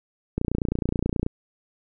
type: click train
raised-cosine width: 3 ms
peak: -11 dBFS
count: 27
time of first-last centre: 0.38-1.264 s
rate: 29.4 Hz
effects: none